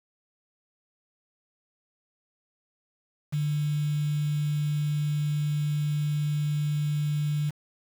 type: tone with quantisation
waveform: sine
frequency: 148.4 Hz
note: D3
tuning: 18 cents sharp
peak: -24 dBFS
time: 3.32-7.51 s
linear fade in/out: 20 ms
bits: 7
effects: none